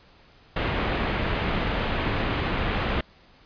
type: low-pass noise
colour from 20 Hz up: pink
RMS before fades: -26 dBFS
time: 0.56-3.01 s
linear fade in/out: 5 ms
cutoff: 3200 Hz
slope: 24 dB/octave
effects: pink hiss -55 dBFS RMS until 3.45 s + resampled to 11025 Hz

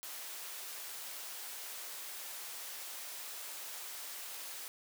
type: high-pass noise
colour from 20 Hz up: white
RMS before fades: -45 dBFS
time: 0.03-4.68 s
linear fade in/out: 0 ms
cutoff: 490 Hz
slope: 12 dB/octave
effects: none

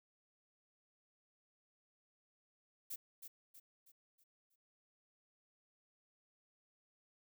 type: noise with echo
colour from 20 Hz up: violet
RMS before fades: -44 dBFS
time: 2.9-2.96 s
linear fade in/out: 10 ms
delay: 320 ms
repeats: 5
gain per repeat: -7 dB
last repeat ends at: 4.56 s
effects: none

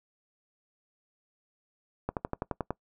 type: slowing click train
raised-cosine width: 1 ms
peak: -16 dBFS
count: 8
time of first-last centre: 2.09-2.706 s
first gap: 78 ms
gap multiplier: 1.04
effects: noise-tail reverb RT60 0.1 s tail -22 dB re dry

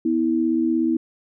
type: tone pair together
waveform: sine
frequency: 247.3 / 324 Hz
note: B3 / E4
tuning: +3 / -30 cents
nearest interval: perfect fourth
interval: 467 cents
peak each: -22 / -19 dBFS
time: 0.05-0.97 s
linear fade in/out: 5 ms
effects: none

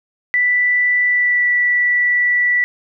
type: tone with pitch glide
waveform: sine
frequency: 1975.5 to 1959.6 Hz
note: B6 to B6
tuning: 0 to -14 cents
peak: -12 dBFS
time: 0.34-2.64 s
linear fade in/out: 0 ms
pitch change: -14 cents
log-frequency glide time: 1.05-1.47 s
effects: none

